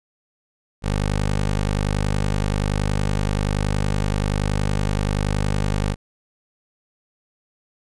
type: tone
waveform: 15% pulse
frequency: 50.6 Hz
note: G#1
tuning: 44 cents flat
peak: -13 dBFS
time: 0.82-5.96 s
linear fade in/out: 50 ms
effects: resampled to 24000 Hz